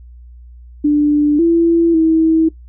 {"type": "tone with pitch steps", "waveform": "sine", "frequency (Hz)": [295.2, 335.3, 322.1], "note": ["D4", "E4", "E4"], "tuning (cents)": [9, 30, -40], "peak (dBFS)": -8, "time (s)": [0.84, 2.49], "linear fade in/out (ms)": 10, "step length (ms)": 550, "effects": ["noise-tail reverb RT60 0.1 s tail -17 dB re dry", "added 60 Hz sine -35 dBFS peak until 2.68 s"]}